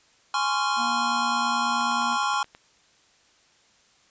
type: chord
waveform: square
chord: Db major seventh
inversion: second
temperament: just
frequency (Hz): 831.5 / 1039.4 / 1108.7 / 1385.9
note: Ab5 / C6 / Db6 / F6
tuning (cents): +2 / -12 / 0 / -14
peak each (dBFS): -29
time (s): 0.34-2.43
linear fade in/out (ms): 2
type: harmonic tone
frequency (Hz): 238.5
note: A#3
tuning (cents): +40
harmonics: 1 / 3 / 4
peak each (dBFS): -33 / -38 / -39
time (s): 0.76-2.18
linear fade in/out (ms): 50
type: click train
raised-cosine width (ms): 0.3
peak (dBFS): -28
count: 8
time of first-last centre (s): 1.81-2.549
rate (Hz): 9.47
effects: white hiss -60 dBFS RMS until 4.1 s + resampled to 16000 Hz